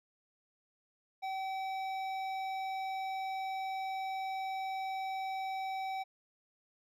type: tone with hard clipping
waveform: sine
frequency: 766 Hz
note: G5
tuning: 40 cents flat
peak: -37 dBFS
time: 1.22-6.04 s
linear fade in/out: 20 ms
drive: 11 dB
effects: none